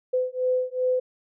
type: beating tone pair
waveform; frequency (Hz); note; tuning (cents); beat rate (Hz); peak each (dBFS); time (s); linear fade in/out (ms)
sine; 506 / 508.6; B4 / C5; +42 / -49; 2.6; -25 / -25; 0.13-1; 10
effects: none